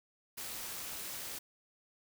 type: noise with amplitude modulation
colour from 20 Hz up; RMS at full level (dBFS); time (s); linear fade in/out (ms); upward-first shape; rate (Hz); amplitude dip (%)
white; -40; 0.37-1.39; 10; sine; 243; 55
effects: none